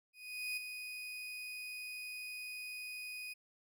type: tone with ADSR envelope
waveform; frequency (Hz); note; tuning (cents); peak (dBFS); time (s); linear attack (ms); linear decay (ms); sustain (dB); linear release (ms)
35% pulse; 2489; D#7; 0; -34; 0.13-3.34; 440; 12; -7; 15
effects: none